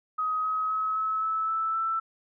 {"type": "tone with pitch steps", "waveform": "sine", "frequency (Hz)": [1261, 1272, 1283, 1294.2, 1305.5, 1316.8, 1328.3], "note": ["D#6", "D#6", "E6", "E6", "E6", "E6", "E6"], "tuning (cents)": [23, 38, -47, -32, -17, -2, 13], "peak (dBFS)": -25, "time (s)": [0.18, 2], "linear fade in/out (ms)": 10, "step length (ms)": 260, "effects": []}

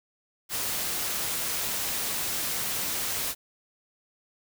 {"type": "noise", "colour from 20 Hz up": "white", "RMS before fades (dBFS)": -30, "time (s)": [0.49, 3.35], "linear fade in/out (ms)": 50, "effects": []}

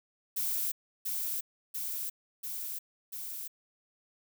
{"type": "noise with echo", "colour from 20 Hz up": "violet", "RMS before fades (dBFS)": -32, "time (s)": [0.36, 0.72], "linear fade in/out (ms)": 10, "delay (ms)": 690, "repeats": 4, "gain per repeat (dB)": -2, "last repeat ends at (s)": 3.48, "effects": []}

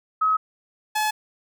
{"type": "tone pair in turn", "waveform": ["sine", "sawtooth"], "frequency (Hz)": [1277, 856.2], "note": ["D#6", "A5"], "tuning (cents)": [45, -47], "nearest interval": "perfect fifth", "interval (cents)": 692, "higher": "first", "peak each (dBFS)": -17, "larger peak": "neither", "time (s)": [[0.21, 0.37], [0.95, 1.11]], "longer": "neither", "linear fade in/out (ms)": 10, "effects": []}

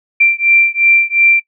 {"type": "beating tone pair", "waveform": "sine", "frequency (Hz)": [2357, 2359.8], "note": ["D7", "D7"], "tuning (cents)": [6, 8], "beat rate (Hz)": 2.8, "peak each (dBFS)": -11, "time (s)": [0.2, 1.4], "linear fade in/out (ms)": 10, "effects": ["noise-tail reverb RT60 0.1 s tail -22 dB re dry"]}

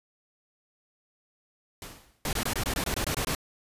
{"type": "noise with exponential decay", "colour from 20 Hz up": "pink", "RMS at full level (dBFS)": -38, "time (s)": [1.82, 2.28], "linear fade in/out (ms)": 1, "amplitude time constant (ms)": 98}
{"type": "noise bursts", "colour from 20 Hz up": "pink", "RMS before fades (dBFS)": -29, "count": 11, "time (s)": [2.25, 3.35], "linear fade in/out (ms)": 2, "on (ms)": 80, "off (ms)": 22}
{"effects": ["resampled to 32000 Hz"]}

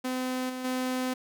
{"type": "tone with level steps", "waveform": "sawtooth", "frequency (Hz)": 255.5, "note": "C4", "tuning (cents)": -41, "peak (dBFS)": [-25, -30, -24], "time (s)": [0.04, 1.14], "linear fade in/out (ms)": 10, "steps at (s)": [0.49, 0.64], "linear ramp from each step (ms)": 10, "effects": []}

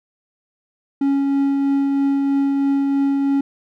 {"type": "tone with tremolo", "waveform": "triangle", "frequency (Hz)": 277.2, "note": "C#4", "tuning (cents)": 0, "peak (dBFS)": -12, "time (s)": [1.01, 3.41], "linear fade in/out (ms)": 5, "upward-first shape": "triangle", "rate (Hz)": 3.1, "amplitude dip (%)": 25, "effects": []}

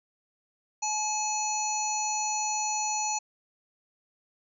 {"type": "harmonic tone", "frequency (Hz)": 853, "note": "G#5", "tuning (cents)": 46, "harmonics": [1, 3, 5, 7, 8], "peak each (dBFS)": [-30, -38, -41, -32, -34], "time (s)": [0.82, 3.19], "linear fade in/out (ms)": 10, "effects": []}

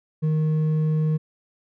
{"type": "tone with hard clipping", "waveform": "sine", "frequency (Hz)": 155.56, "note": "D#3", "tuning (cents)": 0, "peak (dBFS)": -20, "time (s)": [0.22, 1.18], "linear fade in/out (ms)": 20, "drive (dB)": 4, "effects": []}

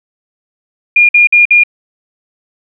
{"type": "tone bursts", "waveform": "sine", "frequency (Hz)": 2420, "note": "D#7", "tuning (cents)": -49, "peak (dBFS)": -3, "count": 4, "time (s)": [0.96, 1.636], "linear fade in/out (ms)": 5, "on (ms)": 130, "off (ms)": 52, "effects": []}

